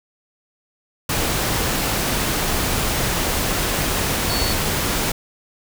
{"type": "tone in noise", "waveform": "sine", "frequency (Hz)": 4435, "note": "C#8", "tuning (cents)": 0, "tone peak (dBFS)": -25, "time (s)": [4.29, 4.53], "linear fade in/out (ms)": 5, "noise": "pink", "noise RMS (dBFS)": -21, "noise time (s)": [1.09, 5.12], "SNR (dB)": -7, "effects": []}